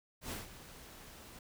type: noise with ADSR envelope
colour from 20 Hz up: pink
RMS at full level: -40 dBFS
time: 0.21-1.39 s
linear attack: 100 ms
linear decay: 150 ms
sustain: -13 dB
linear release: 3 ms
effects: none